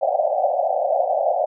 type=band-pass noise; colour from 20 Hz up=pink; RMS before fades=-20 dBFS; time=0.01-1.46 s; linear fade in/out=20 ms; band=550 to 770 Hz; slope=96 dB/octave; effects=none